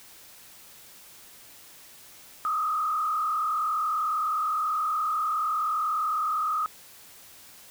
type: tone with frequency modulation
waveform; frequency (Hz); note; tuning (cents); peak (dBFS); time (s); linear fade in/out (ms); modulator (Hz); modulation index
sine; 1244.5; D#6; 0; -24; 2.45-6.66; 0; 39.5; 1.2
effects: white hiss -50 dBFS RMS until 7.7 s